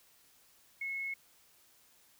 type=tone; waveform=sine; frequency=2182 Hz; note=C#7; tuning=28 cents flat; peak=-35 dBFS; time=0.81-1.14 s; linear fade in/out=5 ms; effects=white hiss -65 dBFS RMS until 2.19 s